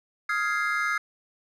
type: chord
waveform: triangle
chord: F minor seventh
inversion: third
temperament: equal with one note detuned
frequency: 1255.3 / 1396.9 / 1661.2 / 2093 Hz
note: Eb6 / F6 / Ab6 / C7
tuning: +15 / 0 / 0 / 0 cents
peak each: -28 dBFS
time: 0.29-0.98 s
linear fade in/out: 5 ms
effects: none